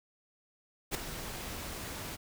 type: noise with ADSR envelope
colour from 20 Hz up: pink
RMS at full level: -30 dBFS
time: 0.91-2.17 s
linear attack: 37 ms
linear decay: 7 ms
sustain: -11 dB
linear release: 25 ms
effects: none